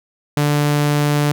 sawtooth tone, 146.83 Hz, D3, in tune, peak -10 dBFS, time 0.37-1.32 s, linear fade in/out 2 ms, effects none

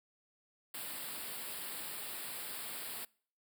white band-stop noise, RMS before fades -43 dBFS, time 0.74-3.05 s, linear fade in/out 5 ms, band 5000 to 7700 Hz, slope 96 dB/octave, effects noise-tail reverb RT60 0.5 s tail -25 dB re dry + high-pass 150 Hz 12 dB/octave

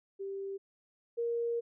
sine tone pair in turn, 392 / 468.7 Hz, G4 / A#4, 0 / +9 cents, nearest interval minor third, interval 309 cents, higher second, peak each -36 / -30 dBFS, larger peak second, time 0.19-0.58 / 1.17-1.61 s, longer second, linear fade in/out 20 ms, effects none

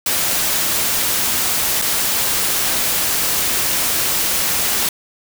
white noise with dropouts, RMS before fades -18 dBFS, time 0.06-4.89 s, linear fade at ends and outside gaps 2 ms, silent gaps 1.816-1.821 s, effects none

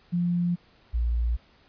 sine tone pair in turn, 174.61 / 58.45 Hz, F3 / A#1, 0 / +5 cents, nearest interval octave + perfect fifth, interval 1895 cents, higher first, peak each -22 dBFS, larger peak neither, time 0.12-0.56 / 0.93-1.37 s, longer neither, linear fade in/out 20 ms, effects pink hiss -59 dBFS RMS until 1.68 s + resampled to 11025 Hz

